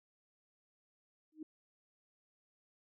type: tone with exponential growth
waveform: sine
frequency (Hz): 311.1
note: D#4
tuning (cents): 0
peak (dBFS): -39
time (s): 1.32-1.43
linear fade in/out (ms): 5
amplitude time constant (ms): 23
effects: none